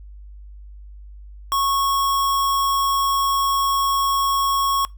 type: tone with sample-and-hold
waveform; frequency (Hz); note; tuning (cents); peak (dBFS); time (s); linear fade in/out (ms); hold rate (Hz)
sine; 1100; C#6; -14; -17; 1.52-4.85; 0; 4410
effects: noise-tail reverb RT60 0.2 s tail -23 dB re dry + added 50 Hz sine -37 dBFS peak until 4.97 s